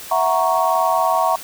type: chord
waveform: sine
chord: F# dominant seventh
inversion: third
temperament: equal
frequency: 659.3 / 740 / 932.3 / 1108.7 Hz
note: E5 / F#5 / A#5 / C#6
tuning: 0 / 0 / 0 / 0 cents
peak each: -20 dBFS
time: 0.11-1.36 s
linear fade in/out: 5 ms
effects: white hiss -35 dBFS RMS until 1.43 s